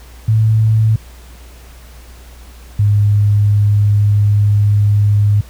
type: tone pair in turn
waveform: sine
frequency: 110 / 103.25 Hz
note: A2 / G#2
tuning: 0 / -10 cents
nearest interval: minor second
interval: 110 cents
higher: first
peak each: -8 dBFS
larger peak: neither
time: 0.28-0.96 / 2.79-5.41 s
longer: second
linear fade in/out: 5 ms
effects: added 60 Hz sine -35 dBFS peak until 5.49 s + pink hiss -43 dBFS RMS until 5.49 s